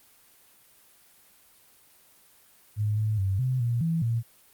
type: tone with pitch steps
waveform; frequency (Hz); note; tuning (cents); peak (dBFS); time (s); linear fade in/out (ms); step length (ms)
sine; 105.6 / 108 / 96.4 / 128.8 / 118.7 / 164.7 / 116; G#2 / A2 / G2 / C3 / A#2 / E3 / A#2; +29 / -32 / -28 / -27 / +32 / -1 / -8; -23; 2.76-4.23; 50; 210
effects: white hiss -58 dBFS RMS until 4.53 s + Opus 32 kbps